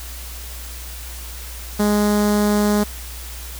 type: tone with notch filter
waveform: sawtooth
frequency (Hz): 207.7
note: G#3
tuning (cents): 0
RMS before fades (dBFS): -17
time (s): 1.79-2.84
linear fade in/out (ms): 10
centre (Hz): 2600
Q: 0.87
effects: added 60 Hz sine -32 dBFS peak until 3.59 s + white hiss -36 dBFS RMS until 3.59 s